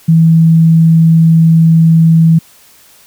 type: tone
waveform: sine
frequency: 163.2 Hz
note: E3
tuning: 17 cents flat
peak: -3 dBFS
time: 0.08-2.39 s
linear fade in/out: 10 ms
effects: white hiss -43 dBFS RMS until 3.06 s